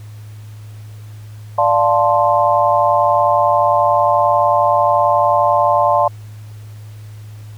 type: chord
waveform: sine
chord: D minor seventh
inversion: none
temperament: equal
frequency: 587.3 / 698.5 / 880 / 1046.5 Hz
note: D5 / F5 / A5 / C6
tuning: 0 / 0 / 0 / 0 cents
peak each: -16 dBFS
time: 1.58-6.08 s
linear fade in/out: 5 ms
effects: added 106 Hz sine -31 dBFS peak until 7.57 s + pink hiss -48 dBFS RMS until 7.57 s